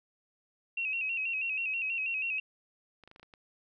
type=tone with vibrato; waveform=sine; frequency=2637 Hz; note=E7; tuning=in tune; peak=-30 dBFS; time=0.77-2.4 s; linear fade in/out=5 ms; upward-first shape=square; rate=6.2 Hz; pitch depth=61 cents each way
type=clicks; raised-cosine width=0.3 ms; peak=-37 dBFS; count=7; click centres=3.037 / 3.076 / 3.114 / 3.161 / 3.197 / 3.23 / 3.338 s
effects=none